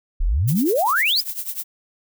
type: exponential sweep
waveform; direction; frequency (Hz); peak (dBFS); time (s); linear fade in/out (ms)
sine; up; 30.61 to 5300; -16; 0.2-1.21; 10
type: noise with tremolo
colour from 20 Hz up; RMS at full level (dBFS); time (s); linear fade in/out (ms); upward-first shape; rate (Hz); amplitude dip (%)
violet; -25; 0.47-1.64; 20; triangle; 10; 90
effects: none